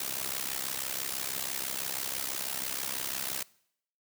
white noise with amplitude modulation, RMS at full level -31 dBFS, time 0-3.43 s, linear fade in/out 5 ms, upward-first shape sine, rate 66.1 Hz, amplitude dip 85%, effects noise-tail reverb RT60 0.7 s tail -23 dB re dry + high-pass 100 Hz 12 dB/octave

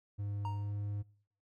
triangle tone with pitch glide, 101.8 to 102.51 Hz, G#2 to G#2, -34 to -22 cents, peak -33 dBFS, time 0.18-1.03 s, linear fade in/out 20 ms, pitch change +12 cents, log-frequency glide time 0.51-0.73 s
triangle tone with exponential decay, 932.3 Hz, A#5, in tune, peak -34 dBFS, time 0.45-0.79 s, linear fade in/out 1 ms, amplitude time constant 72 ms
effects noise-tail reverb RT60 0.6 s tail -25 dB re dry

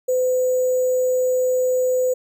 sine tone with sample-and-hold, 508 Hz, B4, 49 cents sharp, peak -16 dBFS, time 0.08-2.14 s, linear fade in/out 10 ms, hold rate 7350 Hz, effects none

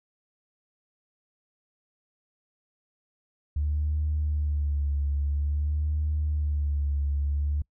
sine tone with vibrato, 73.42 Hz, D2, in tune, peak -23 dBFS, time 3.56-7.62 s, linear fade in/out 5 ms, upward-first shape sine, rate 0.5 Hz, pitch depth 55 cents each way, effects noise-tail reverb RT60 0.1 s tail -26 dB re dry + tanh soft clip ceiling -19 dBFS

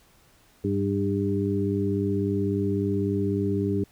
harmonic tone with a mistuned harmonic, 100 Hz, G2, 35 cents sharp, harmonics 1 / 2 / 3 / 4, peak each -28 / -28 / -28 / -28 dBFS, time 0.64-3.84 s, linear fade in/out 5 ms, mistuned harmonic 2, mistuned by -32 cents, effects pink hiss -59 dBFS RMS until 3.91 s

